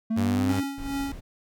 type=exponential sweep; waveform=triangle; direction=up; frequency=220 to 282.7 Hz; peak=-21 dBFS; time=0.1-0.64 s; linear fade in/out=10 ms
type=tone; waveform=sawtooth; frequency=97.5 Hz; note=G2; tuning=9 cents flat; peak=-22 dBFS; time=0.16-0.61 s; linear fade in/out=20 ms
type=tone with tremolo; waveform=square; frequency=277.2 Hz; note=C#4; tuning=in tune; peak=-27 dBFS; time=0.49-1.12 s; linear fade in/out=2 ms; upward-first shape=sine; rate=2.5 Hz; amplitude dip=70%
type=noise; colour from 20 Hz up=brown; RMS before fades=-38 dBFS; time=0.77-1.21 s; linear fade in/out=20 ms
effects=none